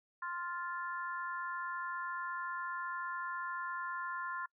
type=harmonic tone; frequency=349.2 Hz; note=F4; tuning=in tune; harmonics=3 / 4 / 5; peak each=-40 / -42 / -44 dBFS; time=0.22-4.46 s; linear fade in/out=5 ms; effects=noise-tail reverb RT60 0.1 s tail -26 dB re dry